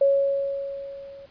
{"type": "tone with level ramp", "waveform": "sine", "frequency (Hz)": 554.4, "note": "C#5", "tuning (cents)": 0, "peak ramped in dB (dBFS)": [-14, -41], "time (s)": [0.01, 1.26], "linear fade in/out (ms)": 5, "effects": ["pink hiss -56 dBFS RMS until 1.3 s", "resampled to 11025 Hz"]}